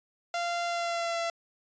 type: tone with pitch glide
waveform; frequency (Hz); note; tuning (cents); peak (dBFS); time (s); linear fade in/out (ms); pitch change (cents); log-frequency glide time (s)
sawtooth; 691 to 674.8; F5 to E5; -19 to +40; -25; 0.34-1.3; 2; -41; 0.66-1.19
effects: resampled to 16000 Hz